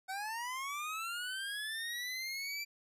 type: linear sweep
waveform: 25% pulse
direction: up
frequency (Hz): 744 to 2349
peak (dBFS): -34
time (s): 0.08-2.65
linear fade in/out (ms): 20
effects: resampled to 32000 Hz